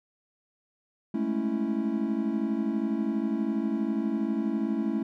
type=chord; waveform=triangle; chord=A major seventh; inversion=third; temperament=equal; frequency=207.7 / 220 / 277.2 / 329.6 Hz; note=G#3 / A3 / C#4 / E4; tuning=0 / 0 / 0 / 0 cents; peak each=-32 / -27 / -30 / -30 dBFS; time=1.14-5.03 s; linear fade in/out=5 ms; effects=none